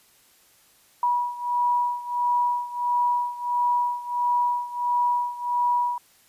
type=beating tone pair; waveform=sine; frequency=970 / 971.5 Hz; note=B5 / B5; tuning=-31 / -29 cents; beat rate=1.5 Hz; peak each=-23 / -26 dBFS; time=1.03-5.98 s; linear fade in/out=2 ms; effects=white hiss -58 dBFS RMS until 6.28 s + resampled to 32000 Hz